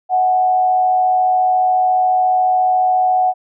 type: tone with frequency modulation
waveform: sine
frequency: 740 Hz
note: F#5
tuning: in tune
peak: -11 dBFS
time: 0.09-3.34 s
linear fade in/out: 50 ms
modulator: 94.2 Hz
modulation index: 0.36
effects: none